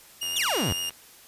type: tone with vibrato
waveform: sawtooth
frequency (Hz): 2837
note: F7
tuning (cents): +27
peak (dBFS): -25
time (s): 0.21-0.9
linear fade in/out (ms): 10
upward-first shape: triangle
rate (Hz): 8.8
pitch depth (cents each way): 17
type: click train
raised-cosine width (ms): 0.3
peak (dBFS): -27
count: 60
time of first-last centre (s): 0.23-0.907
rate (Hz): 87.2
type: exponential sweep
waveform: sawtooth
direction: down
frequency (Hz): 3824 to 73.42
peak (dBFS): -21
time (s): 0.36-0.73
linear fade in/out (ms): 5
effects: white hiss -51 dBFS RMS until 1.27 s + resampled to 32000 Hz